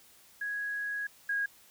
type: tone pair in turn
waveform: sine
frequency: 1661.2 / 1639.3 Hz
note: G#6 / G#6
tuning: 0 / -23 cents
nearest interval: unison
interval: 23 cents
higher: first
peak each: -32 / -28 dBFS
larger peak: second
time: 0.41-1.07 / 1.29-1.46 s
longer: first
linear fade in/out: 5 ms
effects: white hiss -59 dBFS RMS until 1.7 s